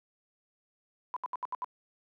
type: tone bursts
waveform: sine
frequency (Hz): 1000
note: B5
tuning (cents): +21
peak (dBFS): -31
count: 6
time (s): 1.14-1.644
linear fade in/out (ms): 0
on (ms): 24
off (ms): 72
effects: high-pass 400 Hz 12 dB/octave

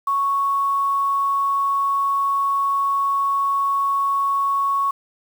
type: tone with quantisation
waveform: sine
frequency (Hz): 1108.7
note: C#6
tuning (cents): 0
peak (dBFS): -17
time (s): 0.07-4.91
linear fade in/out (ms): 5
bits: 7
effects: none

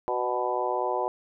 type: harmonic tone with a mistuned harmonic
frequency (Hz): 124.1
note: B2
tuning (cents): +9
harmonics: 3 / 4 / 5 / 6 / 7 / 8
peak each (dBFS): -32 / -32 / -32 / -32 / -32 / -32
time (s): 0.08-1.08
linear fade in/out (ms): 0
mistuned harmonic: 5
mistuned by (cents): -23
effects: none

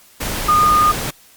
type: tone in noise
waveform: sine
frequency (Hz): 1223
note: D#6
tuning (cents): -30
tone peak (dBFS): -10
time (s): 0.48-0.92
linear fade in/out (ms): 10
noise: pink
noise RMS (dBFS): -23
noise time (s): 0.2-1.11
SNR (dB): +10
effects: white hiss -48 dBFS RMS until 1.36 s + Opus 48 kbps

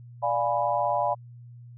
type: chord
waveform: sine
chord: D diminished seventh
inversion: none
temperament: equal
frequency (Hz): 587.3 / 698.5 / 830.6 / 987.8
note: D5 / F5 / Ab5 / Cb6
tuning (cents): 0 / 0 / 0 / 0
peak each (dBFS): -28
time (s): 0.22-1.15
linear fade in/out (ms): 20
effects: added 120 Hz sine -43 dBFS peak until 1.77 s

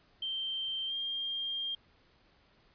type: tone with pitch glide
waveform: sine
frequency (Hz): 3136 to 3204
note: G7 to G7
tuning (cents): 0 to +37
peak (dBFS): -33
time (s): 0.22-1.75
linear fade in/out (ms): 5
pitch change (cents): +37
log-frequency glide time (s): 0.87-0.93
effects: pink hiss -66 dBFS RMS until 2.74 s + resampled to 11025 Hz

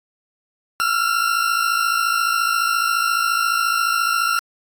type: tone pair together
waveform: 40% pulse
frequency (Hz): 1342.5 / 1396.9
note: E6 / F6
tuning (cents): +31 / 0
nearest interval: minor second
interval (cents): 69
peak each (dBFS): -19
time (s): 0.8-4.39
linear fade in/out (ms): 0
effects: AAC 64 kbps

